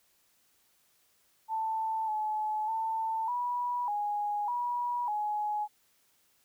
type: tone with pitch steps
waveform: sine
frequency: 885 / 857 / 892 / 975 / 828 / 968 / 840 Hz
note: A5 / A5 / A5 / B5 / G#5 / B5 / G#5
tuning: +10 / -46 / +23 / -23 / -5 / -35 / +19 cents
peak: -29 dBFS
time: 1.48-5.68 s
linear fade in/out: 50 ms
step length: 600 ms
effects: white hiss -69 dBFS RMS until 6.44 s